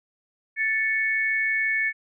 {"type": "tone pair together", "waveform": "sine", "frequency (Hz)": [1760, 2217], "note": ["A6", "C#7"], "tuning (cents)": [0, 0], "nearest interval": "major third", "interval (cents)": 400, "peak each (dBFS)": -24, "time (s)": [0.56, 1.93], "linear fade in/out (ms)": 50, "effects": []}